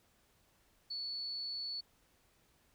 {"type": "tone", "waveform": "sine", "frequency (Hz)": 4435, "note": "C#8", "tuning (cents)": 0, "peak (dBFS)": -38, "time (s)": [0.9, 1.81], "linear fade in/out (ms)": 10, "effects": ["pink hiss -71 dBFS RMS until 2.74 s"]}